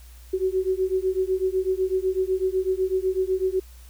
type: beating tone pair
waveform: sine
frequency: 371.8 / 379.8 Hz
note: F#4 / F#4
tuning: +8 / +45 cents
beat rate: 8 Hz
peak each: -24 dBFS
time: 0.33-3.6 s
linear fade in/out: 10 ms
effects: added 60 Hz sine -43 dBFS peak until 3.89 s + white hiss -54 dBFS RMS until 3.89 s